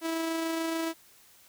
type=tone with amplitude modulation; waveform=sawtooth; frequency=327 Hz; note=E4; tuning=14 cents flat; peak=-24 dBFS; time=0.01-0.94 s; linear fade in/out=50 ms; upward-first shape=sine; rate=26.9 Hz; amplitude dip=25%; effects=white hiss -58 dBFS RMS until 1.48 s